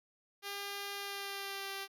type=tone with pitch glide; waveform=5% pulse; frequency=401.4 to 392.2 Hz; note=G4 to G4; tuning=+41 to +1 cents; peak=-28 dBFS; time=0.42-1.88 s; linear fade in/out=50 ms; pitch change=-40 cents; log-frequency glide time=0.95-1.71 s; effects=none